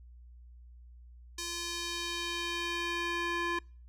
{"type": "tone with band-pass filter sweep", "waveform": "square", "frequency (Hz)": 344.3, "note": "F4", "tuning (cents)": -25, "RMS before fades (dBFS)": -35, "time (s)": [1.38, 3.59], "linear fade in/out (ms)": 5, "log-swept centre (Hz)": [5900, 1600], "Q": 1.2, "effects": ["noise-tail reverb RT60 0.4 s tail -26 dB re dry", "added 60 Hz sine -50 dBFS peak until 3.88 s"]}